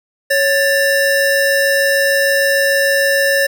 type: tone pair together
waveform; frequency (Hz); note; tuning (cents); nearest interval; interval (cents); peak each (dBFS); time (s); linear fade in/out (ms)
square; 554.4 / 1769.8; C#5 / A6; 0 / +10; octave + minor sixth; 2010; -15; 0.3-3.47; 10
effects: none